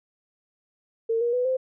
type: tone with pitch steps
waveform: sine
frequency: 454.5 / 474.9 / 496.2 / 518.5 Hz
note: A#4 / A#4 / B4 / C5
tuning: -44 / +32 / +8 / -16 cents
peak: -21 dBFS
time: 1.09-1.57 s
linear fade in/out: 10 ms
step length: 120 ms
effects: none